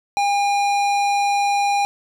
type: tone with hard clipping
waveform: sine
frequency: 808 Hz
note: G#5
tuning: 48 cents flat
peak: -18 dBFS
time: 0.17-1.85 s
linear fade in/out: 0 ms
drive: 15 dB
effects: none